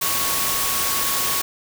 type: tone in noise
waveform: sine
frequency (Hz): 1108.7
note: C#6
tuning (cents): 0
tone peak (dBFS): -29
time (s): 0.01-1.42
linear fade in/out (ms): 10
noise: white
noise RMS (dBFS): -22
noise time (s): 0.01-1.42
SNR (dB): -10
effects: none